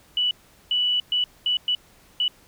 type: tone bursts at uneven times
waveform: sine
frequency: 2958 Hz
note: F#7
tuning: 1 cent flat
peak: -19 dBFS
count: 6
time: 0.17-0.31 / 0.71-1 / 1.12-1.24 / 1.46-1.57 / 1.68-1.75 / 2.2-2.28 s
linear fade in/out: 2 ms
effects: pink hiss -55 dBFS RMS until 2.47 s